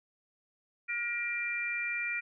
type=harmonic tone; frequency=475.4 Hz; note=A#4; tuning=34 cents sharp; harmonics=3 / 4 / 5; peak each=-39 / -37 / -33 dBFS; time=0.88-2.21 s; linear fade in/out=20 ms; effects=none